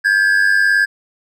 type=tone pair together; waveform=triangle; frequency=1600 / 1699 Hz; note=G6 / G#6; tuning=+35 / +39 cents; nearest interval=minor second; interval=104 cents; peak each=-11 / -13 dBFS; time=0.04-0.86 s; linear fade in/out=20 ms; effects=none